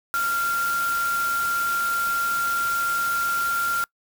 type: tone in noise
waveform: sine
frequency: 1385 Hz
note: F6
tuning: 15 cents flat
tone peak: -21 dBFS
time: 0.14-3.84 s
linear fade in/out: 0 ms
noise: white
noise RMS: -33 dBFS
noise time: 0.14-3.84 s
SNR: +9 dB
effects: noise-tail reverb RT60 0.1 s tail -25 dB re dry